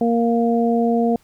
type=harmonic tone; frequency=233.1 Hz; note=A#3; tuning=in tune; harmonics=1 / 2 / 3; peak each=-17 / -20 / -22 dBFS; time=0.01-1.16 s; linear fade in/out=2 ms; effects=pink hiss -57 dBFS RMS until 1.23 s